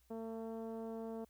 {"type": "tone with low-pass filter", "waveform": "10% pulse", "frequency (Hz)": 225.2, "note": "A3", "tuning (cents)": 40, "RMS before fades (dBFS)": -44, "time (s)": [0.1, 1.25], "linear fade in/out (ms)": 10, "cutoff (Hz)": 500, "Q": 0.99, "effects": ["added 60 Hz sine -70 dBFS peak until 1.29 s", "white hiss -75 dBFS RMS until 1.29 s"]}